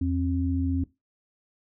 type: tone pair together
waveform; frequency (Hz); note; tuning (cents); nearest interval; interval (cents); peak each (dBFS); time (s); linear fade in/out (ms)
sine; 84.14 / 267.3; E2 / C4; +36 / +37; octave + minor sixth; 2001; -26; 0.01-0.84; 5
effects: noise-tail reverb RT60 0.2 s tail -18 dB re dry